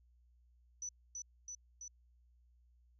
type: tone with echo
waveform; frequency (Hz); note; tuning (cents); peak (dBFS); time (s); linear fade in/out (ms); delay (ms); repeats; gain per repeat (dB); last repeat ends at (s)
sine; 5960; F#8; +12; -40; 0.82-0.89; 2; 330; 3; -2; 1.88
effects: added 60 Hz sine -65 dBFS peak until 2.99 s